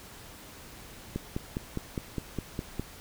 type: click train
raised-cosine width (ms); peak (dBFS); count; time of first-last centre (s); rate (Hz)
3; -18; 9; 1.16-2.796; 4.89
effects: pink hiss -48 dBFS RMS until 3 s